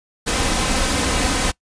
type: noise with comb filter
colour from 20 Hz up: pink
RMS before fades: -19 dBFS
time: 0.26-1.52 s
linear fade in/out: 20 ms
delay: 3.9 ms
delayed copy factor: +0.5
effects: noise-tail reverb RT60 0.1 s tail -23 dB re dry + resampled to 22050 Hz